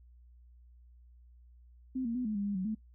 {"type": "tone with pitch steps", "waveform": "sine", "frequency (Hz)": [259.2, 231.4, 250.6, 214.2, 201.5, 203, 186.5, 217.1], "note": ["C4", "A#3", "B3", "A3", "G3", "G#3", "F#3", "A3"], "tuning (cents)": [-16, -13, 25, -46, 48, -39, 14, -23], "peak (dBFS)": -31, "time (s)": [1.95, 2.75], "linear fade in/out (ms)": 10, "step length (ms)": 100, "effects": ["noise-tail reverb RT60 0.1 s tail -21 dB re dry", "added 60 Hz sine -55 dBFS peak until 2.94 s"]}